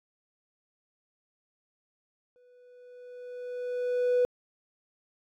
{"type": "tone with exponential growth", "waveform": "triangle", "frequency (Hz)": 493.9, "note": "B4", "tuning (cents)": 0, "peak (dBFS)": -17, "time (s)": [2.36, 4.25], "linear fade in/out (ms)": 0, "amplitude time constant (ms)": 410, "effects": ["tanh soft clip ceiling -17 dBFS"]}